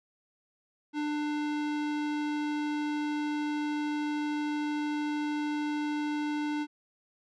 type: tone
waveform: square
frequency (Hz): 297.8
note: D4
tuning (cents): +24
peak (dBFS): -30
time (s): 0.93-6.67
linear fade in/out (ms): 50
effects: low-pass 4000 Hz 12 dB/octave